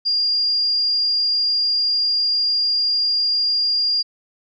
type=tone; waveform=sine; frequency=4811 Hz; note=D8; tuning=41 cents sharp; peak=-16 dBFS; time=0.05-4.03 s; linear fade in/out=20 ms; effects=none